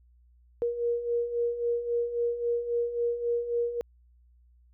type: beating tone pair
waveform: sine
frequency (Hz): 471.4 / 475.1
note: A#4 / A#4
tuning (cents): +19 / +33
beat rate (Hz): 3.7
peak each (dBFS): -33 / -27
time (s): 0.62-3.81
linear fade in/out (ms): 0
effects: added 60 Hz sine -57 dBFS peak until 4.73 s